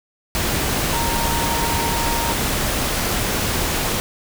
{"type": "tone in noise", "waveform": "sine", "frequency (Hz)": 928, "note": "A#5", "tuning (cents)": -8, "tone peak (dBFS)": -24, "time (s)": [0.93, 2.32], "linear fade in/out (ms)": 0, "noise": "pink", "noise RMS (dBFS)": -21, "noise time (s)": [0.35, 4], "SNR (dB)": -6, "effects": []}